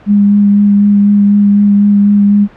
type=tone with vibrato; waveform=sine; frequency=203.6 Hz; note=G#3; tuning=34 cents flat; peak=-4 dBFS; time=0.06-2.48 s; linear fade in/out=50 ms; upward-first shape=sine; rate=4 Hz; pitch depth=13 cents each way; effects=pink hiss -39 dBFS RMS until 2.56 s + low-pass 2000 Hz 12 dB/octave